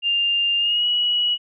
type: tone with pitch glide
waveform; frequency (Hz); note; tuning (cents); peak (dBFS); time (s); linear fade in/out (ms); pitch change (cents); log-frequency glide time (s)
sine; 2800 to 2922; F7 to F#7; +4 to -22; -17; 0.02-1.38; 50; +74; 0.58-0.86
effects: none